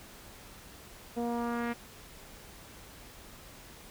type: tone with low-pass filter sweep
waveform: sawtooth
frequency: 236.5 Hz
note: A#3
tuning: 25 cents sharp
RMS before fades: -33 dBFS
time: 1.16-1.74 s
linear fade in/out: 20 ms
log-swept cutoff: 600 to 2200 Hz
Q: 1.9
effects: pink hiss -51 dBFS RMS until 3.9 s